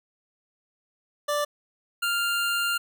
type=tone pair in turn; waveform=25% pulse; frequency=587.3 / 1396.8 Hz; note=D5 / F6; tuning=0 / 0 cents; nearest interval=octave + minor third; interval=1500 cents; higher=second; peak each=-20 / -20 dBFS; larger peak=neither; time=1.28-1.45 / 2.02-2.78 s; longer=second; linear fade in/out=10 ms; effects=none